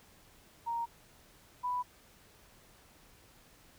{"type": "tone pair in turn", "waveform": "sine", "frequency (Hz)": [932.3, 989.8], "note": ["A#5", "B5"], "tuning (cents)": [0, 4], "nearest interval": "minor second", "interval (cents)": 104, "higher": "second", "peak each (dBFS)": [-32, -31], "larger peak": "second", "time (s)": [[0.66, 0.86], [1.63, 1.83]], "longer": "neither", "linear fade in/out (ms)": 20, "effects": ["pink hiss -61 dBFS RMS until 3.78 s"]}